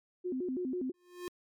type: tone with vibrato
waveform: sine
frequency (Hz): 305.6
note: D#4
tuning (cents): -31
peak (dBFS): -32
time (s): 0.24-0.92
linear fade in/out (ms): 20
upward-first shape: square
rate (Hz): 6.1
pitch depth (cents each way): 290
type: tone with exponential growth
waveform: square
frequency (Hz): 355.8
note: F4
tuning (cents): +32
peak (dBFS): -36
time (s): 0.94-1.28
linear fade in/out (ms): 0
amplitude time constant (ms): 73
effects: MP3 96 kbps